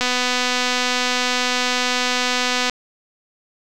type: click train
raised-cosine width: 0.2 ms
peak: -3 dBFS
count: 670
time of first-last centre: 0.01-2.697 s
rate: 249 Hz
effects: none